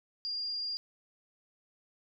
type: tone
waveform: sine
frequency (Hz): 4808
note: D8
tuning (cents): +40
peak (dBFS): -33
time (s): 0.25-0.77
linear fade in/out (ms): 0
effects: none